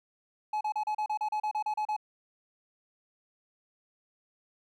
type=tone bursts; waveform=triangle; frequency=851 Hz; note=G#5; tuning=42 cents sharp; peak=-26 dBFS; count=13; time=0.53-1.965 s; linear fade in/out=5 ms; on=79 ms; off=34 ms; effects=none